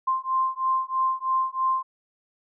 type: beating tone pair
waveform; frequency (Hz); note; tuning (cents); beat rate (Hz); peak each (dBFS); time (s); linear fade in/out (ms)
sine; 1046.5 / 1049.6; C6 / C6; 0 / +5; 3.1; -25; 0.07-1.83; 10
effects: none